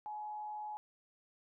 sine tone with frequency modulation, 846 Hz, G#5, 32 cents sharp, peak -40 dBFS, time 0.06-0.77 s, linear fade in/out 0 ms, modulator 120 Hz, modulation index 0.24, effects none

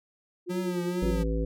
sine tone with tremolo, 354.3 Hz, F4, 25 cents sharp, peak -26 dBFS, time 0.46-1.16 s, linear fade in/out 50 ms, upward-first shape triangle, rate 10 Hz, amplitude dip 85%
square tone with vibrato, 180 Hz, F#3, 47 cents flat, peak -31 dBFS, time 0.49-1.24 s, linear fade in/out 20 ms, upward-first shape triangle, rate 2.2 Hz, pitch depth 69 cents each way
harmonic tone, 55 Hz, A1, in tune, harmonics 1 / 3 / 5 / 7 / 9, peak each -27 / -34 / -34 / -37 / -34 dBFS, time 1.02-1.45 s, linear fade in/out 5 ms
effects none

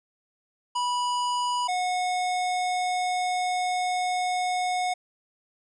square tone pair in turn, 980 / 728.7 Hz, B5 / F#5, -14 / -27 cents, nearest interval perfect fourth, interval 513 cents, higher first, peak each -25 dBFS, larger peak neither, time 0.75-1.68 / 1.68-4.94 s, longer second, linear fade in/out 10 ms, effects resampled to 22050 Hz + 11-bit

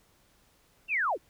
sine linear sweep, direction down, 2794 to 256.3 Hz, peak -25 dBFS, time 0.88-1.18 s, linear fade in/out 50 ms, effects pink hiss -65 dBFS RMS until 1.29 s

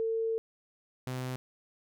sine / sawtooth tone pair in turn, 449.8 / 127.98 Hz, A4 / C3, +38 / -38 cents, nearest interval octave + minor seventh, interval 2176 cents, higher first, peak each -28 / -30 dBFS, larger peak first, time 0-0.38 / 1.07-1.36 s, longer first, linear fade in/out 0 ms, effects none

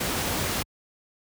pink noise, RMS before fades -27 dBFS, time 0-0.63 s, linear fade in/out 10 ms, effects high-pass 60 Hz 12 dB/octave

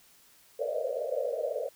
pink band-pass noise, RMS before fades -32 dBFS, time 0.59-1.69 s, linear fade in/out 10 ms, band 470 to 640 Hz, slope 96 dB/octave, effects white hiss -60 dBFS RMS until 1.75 s

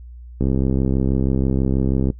click train, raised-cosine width 3 ms, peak -7 dBFS, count 113, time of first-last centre 0.41-2.102 s, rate 66.2 Hz, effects noise-tail reverb RT60 0.1 s tail -19 dB re dry + added 60 Hz sine -35 dBFS peak until 2.19 s

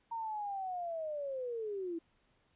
sine linear sweep, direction down, 929 to 323.3 Hz, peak -36 dBFS, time 0.11-1.99 s, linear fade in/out 10 ms, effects pink hiss -73 dBFS RMS until 2.55 s + resampled to 8000 Hz

